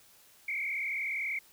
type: tone with frequency modulation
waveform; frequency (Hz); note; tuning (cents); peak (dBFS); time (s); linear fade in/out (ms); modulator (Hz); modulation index
sine; 2217; C#7; 0; -31; 0.48-1.39; 5; 39.4; 2.9
effects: white hiss -60 dBFS RMS until 1.52 s